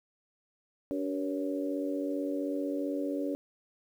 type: harmonic tone with a mistuned harmonic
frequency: 95.5 Hz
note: G2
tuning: 45 cents flat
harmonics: 3 / 4 / 5 / 6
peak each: -32 / -39 / -39 / -37 dBFS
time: 0.91-3.35 s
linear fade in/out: 0 ms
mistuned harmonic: 6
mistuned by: -39 cents
effects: 10-bit